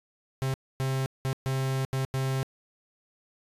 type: tone bursts at uneven times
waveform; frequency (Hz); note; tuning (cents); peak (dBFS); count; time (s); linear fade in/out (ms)
45% pulse; 133; C3; +29; -26; 6; 0.42-0.54 / 0.8-1.06 / 1.25-1.33 / 1.46-1.85 / 1.93-2.05 / 2.14-2.43; 0
effects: resampled to 32000 Hz